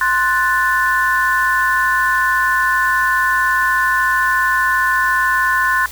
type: chord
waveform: sine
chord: F# diminished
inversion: second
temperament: equal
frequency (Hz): 1046.5 / 1480 / 1760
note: C6 / F#6 / A6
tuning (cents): 0 / 0 / 0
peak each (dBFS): -17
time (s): 0.01-5.86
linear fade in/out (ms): 2
effects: added 60 Hz sine -38 dBFS peak until 5.91 s + white hiss -34 dBFS RMS until 5.91 s